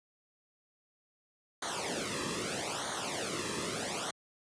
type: noise with flanger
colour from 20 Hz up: pink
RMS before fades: -36 dBFS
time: 1.62-4.11 s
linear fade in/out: 5 ms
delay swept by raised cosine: 0.38 to 1.38 ms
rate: 0.79 Hz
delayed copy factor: -0.85
effects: high-pass 100 Hz 12 dB/octave + resampled to 22050 Hz